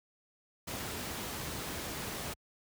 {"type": "noise", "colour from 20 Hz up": "pink", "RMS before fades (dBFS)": -39, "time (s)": [0.67, 2.34], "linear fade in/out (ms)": 10, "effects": ["high-pass 60 Hz 12 dB/octave"]}